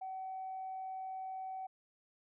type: tone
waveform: sine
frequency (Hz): 758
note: F#5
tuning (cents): +42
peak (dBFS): -39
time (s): 0.01-1.67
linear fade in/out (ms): 10
effects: tanh soft clip ceiling -35 dBFS